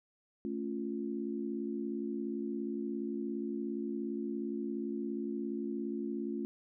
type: chord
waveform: sine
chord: A augmented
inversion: none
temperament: equal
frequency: 220 / 277.2 / 349.2 Hz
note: A3 / C#4 / E#4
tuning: 0 / 0 / 0 cents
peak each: -38 / -39 / -39 dBFS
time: 0.45-6.45 s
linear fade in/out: 0 ms
effects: none